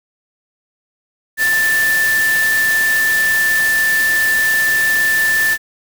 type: tone in noise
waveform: sine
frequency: 1766 Hz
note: A6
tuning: 6 cents sharp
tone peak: -12 dBFS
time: 1.37-5.58 s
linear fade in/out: 50 ms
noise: white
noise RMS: -23 dBFS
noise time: 1.37-5.58 s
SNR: +8 dB
effects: none